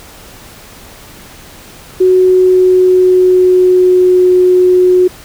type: tone with pitch glide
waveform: sine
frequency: 370 to 364.5 Hz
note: F#4 to F#4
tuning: 0 to -26 cents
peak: -4 dBFS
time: 2-5.08 s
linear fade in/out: 10 ms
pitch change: -26 cents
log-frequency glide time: 2.19-4.31 s
effects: pink hiss -35 dBFS RMS until 5.24 s